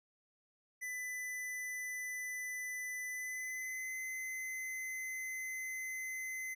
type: tone with pitch glide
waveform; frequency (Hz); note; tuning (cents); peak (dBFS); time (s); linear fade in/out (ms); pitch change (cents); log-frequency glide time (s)
square; 2000 to 2046; B6 to C7; +21 to -39; -40; 0.81-6.55; 20; +40; 3.09-3.96
effects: none